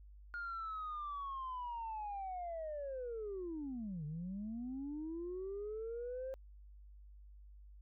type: linear two-way sweep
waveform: sine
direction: down then up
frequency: 1426 to 145.2 to 534 Hz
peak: -39 dBFS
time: 0.34-6.34 s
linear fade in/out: 0 ms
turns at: 4.05 s
effects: tanh soft clip ceiling -37 dBFS + added 50 Hz sine -54 dBFS peak until 7.81 s